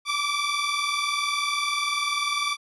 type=tone pair together; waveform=15% pulse; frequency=1154.5 / 1174.7 Hz; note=D6 / D6; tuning=-30 / 0 cents; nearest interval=unison; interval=30 cents; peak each=-20 / -21 dBFS; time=0.05-2.57 s; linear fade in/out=50 ms; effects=resampled to 24000 Hz